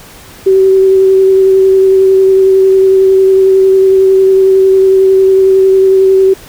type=tone with vibrato; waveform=sine; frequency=382.6 Hz; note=G4; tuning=42 cents flat; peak=-3 dBFS; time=0.46-6.34 s; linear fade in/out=10 ms; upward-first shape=sine; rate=11 Hz; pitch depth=13 cents each way; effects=pink hiss -34 dBFS RMS until 6.48 s